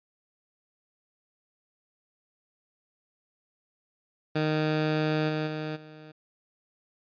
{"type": "tone with level steps", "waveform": "15% pulse", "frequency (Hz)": 154.5, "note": "D#3", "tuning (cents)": -12, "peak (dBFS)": [-18, -21, -25, -39], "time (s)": [4.35, 6.12], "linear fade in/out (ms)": 10, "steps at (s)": [5.28, 5.46, 5.75], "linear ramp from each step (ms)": 20, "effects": ["resampled to 11025 Hz"]}